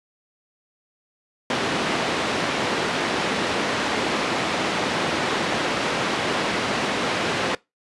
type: band-pass noise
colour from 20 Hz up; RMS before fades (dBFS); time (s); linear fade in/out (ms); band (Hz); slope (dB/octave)
pink; -24; 1.5-7.55; 2; 230 to 3700; 12
effects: noise-tail reverb RT60 0.2 s tail -22 dB re dry + resampled to 24000 Hz